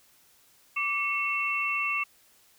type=tone cluster; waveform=sine; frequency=1162 / 2190 / 2693 Hz; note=D6 / C#7 / E7; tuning=-19 / -22 / +36 cents; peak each=-32 / -32 / -28 dBFS; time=0.76-2.04 s; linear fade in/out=10 ms; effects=white hiss -61 dBFS RMS until 2.58 s